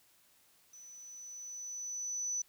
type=tone with level ramp; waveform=sine; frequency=5980 Hz; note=F#8; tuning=17 cents sharp; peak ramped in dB=-51 to -32 dBFS; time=0.73-2.42 s; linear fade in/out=5 ms; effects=white hiss -67 dBFS RMS until 2.48 s